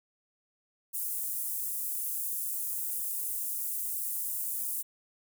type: high-pass noise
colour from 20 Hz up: pink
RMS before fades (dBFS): -34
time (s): 0.93-4.83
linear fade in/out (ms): 20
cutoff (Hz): 9900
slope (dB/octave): 24
effects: none